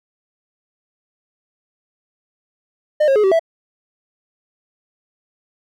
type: tone with pitch steps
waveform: triangle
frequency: 606 / 541 / 422.2 / 383.8 / 658 Hz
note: D#5 / C#5 / G#4 / G4 / E5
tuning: -46 / -42 / +29 / -37 / -3 cents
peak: -9 dBFS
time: 3-3.395 s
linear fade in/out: 10 ms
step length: 79 ms
effects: none